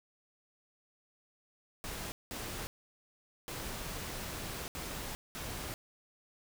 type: noise bursts at uneven times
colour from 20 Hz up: pink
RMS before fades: -41 dBFS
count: 5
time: 1.84-2.12 / 2.31-2.67 / 3.48-4.68 / 4.75-5.15 / 5.35-5.74 s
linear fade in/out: 0 ms
effects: none